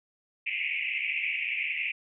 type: band-pass noise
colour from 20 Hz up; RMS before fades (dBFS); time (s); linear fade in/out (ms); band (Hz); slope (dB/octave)
white; -31; 0.46-1.92; 10; 2100 to 2700; 96
effects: none